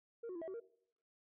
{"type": "tone with pitch steps", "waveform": "sine", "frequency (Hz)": [465.2, 366, 337, 648, 378.9, 464.9], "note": ["A#4", "F#4", "E4", "E5", "F#4", "A#4"], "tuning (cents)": [-4, -19, 38, -30, 41, -5], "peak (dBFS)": -40, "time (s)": [0.23, 0.602], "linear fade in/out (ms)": 10, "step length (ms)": 62, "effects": ["noise-tail reverb RT60 0.7 s tail -21 dB re dry", "tanh soft clip ceiling -41 dBFS"]}